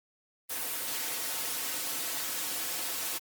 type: noise with comb filter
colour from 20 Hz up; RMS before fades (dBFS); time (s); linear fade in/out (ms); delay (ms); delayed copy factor
white; -34; 0.49-3.19; 20; 5; -0.75
effects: high-pass 200 Hz 12 dB/octave + Opus 24 kbps